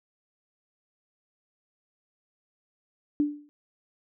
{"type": "tone with exponential decay", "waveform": "sine", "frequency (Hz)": 293.7, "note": "D4", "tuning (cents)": 0, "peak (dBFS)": -18, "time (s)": [3.2, 3.49], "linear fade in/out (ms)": 0, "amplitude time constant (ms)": 63, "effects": []}